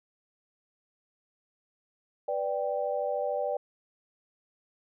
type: chord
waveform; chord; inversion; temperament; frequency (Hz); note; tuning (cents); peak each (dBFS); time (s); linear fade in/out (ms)
sine; G major; first; equal; 493.9 / 587.3 / 784; B4 / D5 / G5; 0 / 0 / 0; -33 / -30 / -34; 2.28-3.57; 5
effects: none